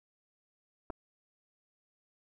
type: clicks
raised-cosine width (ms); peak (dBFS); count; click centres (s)
1; -26; 2; 0.901 / 0.904
effects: 11-bit